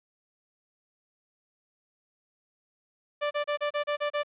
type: tone bursts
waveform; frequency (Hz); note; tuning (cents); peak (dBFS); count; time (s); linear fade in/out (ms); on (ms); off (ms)
sawtooth; 587.3; D5; 0; -22; 8; 3.21-4.234; 20; 100; 32
effects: resampled to 8000 Hz + 10-bit